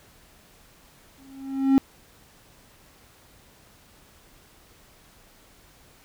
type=tone with exponential growth; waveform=triangle; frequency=269.8 Hz; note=C#4; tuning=47 cents flat; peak=-10 dBFS; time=1.18-1.78 s; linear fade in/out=0 ms; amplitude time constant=130 ms; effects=pink hiss -55 dBFS RMS until 6.04 s